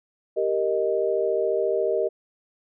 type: chord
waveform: sine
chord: Eb major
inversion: first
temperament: equal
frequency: 392 / 466.2 / 622.3 Hz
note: G4 / Bb4 / Eb5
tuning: 0 / 0 / 0 cents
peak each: -25 dBFS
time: 0.36-2.09 s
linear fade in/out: 20 ms
effects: none